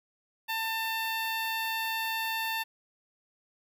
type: tone with notch filter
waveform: 10% pulse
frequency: 895 Hz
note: A5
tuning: 29 cents sharp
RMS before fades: -32 dBFS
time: 0.48-2.64 s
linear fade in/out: 20 ms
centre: 5900 Hz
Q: 1.1
effects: none